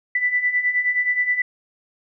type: beating tone pair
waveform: sine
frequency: 1975.5 / 1985 Hz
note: B6 / B6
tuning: 0 / +8 cents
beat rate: 9.5 Hz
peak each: -24 / -19 dBFS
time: 0.15-1.42 s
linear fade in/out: 5 ms
effects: none